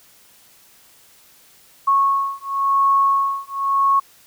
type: beating tone pair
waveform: sine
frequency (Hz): 1100 / 1100.94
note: C#6 / C#6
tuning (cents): -14 / -12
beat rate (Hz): 0.94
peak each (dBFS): -18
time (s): 1.87-4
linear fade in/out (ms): 10
effects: white hiss -51 dBFS RMS until 4.26 s